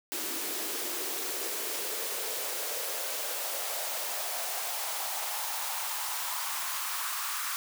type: noise with high-pass filter sweep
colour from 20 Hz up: white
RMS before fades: -34 dBFS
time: 0.12-7.56 s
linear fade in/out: 0 ms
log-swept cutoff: 310 to 1200 Hz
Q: 3.4
effects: none